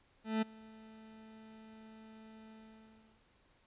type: tone with ADSR envelope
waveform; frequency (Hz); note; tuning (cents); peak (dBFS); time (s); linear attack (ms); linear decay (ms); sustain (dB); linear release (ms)
40% pulse; 220; A3; 0; -28; 0.24-3.24; 180; 13; -24; 720
effects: pink hiss -70 dBFS RMS until 3.66 s + resampled to 8000 Hz